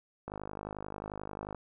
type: click train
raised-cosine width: 1 ms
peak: -25 dBFS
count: 66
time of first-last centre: 0.28-1.547 s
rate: 51.3 Hz
effects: none